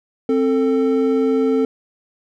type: tone pair together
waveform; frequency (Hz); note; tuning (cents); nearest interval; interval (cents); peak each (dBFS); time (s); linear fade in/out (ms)
triangle; 263.6 / 444.8; C4 / A4; +13 / +19; major sixth; 906; -15; 0.29-1.65; 2
effects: none